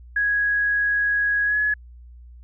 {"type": "tone with pitch glide", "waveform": "sine", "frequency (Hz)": [1661.2, 1694.1], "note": ["G#6", "G#6"], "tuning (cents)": [0, 34], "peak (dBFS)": -18, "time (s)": [0.16, 1.74], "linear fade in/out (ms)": 5, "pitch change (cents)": 34, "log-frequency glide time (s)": [1.45, 1.57], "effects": ["added 60 Hz sine -41 dBFS peak until 2.43 s"]}